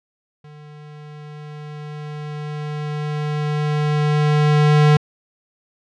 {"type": "tone with level ramp", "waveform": "square", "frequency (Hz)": 149.7, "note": "D3", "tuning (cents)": 33, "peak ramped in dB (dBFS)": [-40, -10], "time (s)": [0.44, 4.97], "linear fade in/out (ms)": 5, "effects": ["low-pass 4000 Hz 12 dB/octave"]}